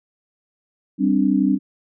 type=chord; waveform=sine; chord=G suspended fourth; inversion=none; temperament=equal; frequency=196 / 261.6 / 293.7 Hz; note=G3 / C4 / D4; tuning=0 / 0 / 0 cents; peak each=-19 dBFS; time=0.98-1.59 s; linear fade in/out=50 ms; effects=none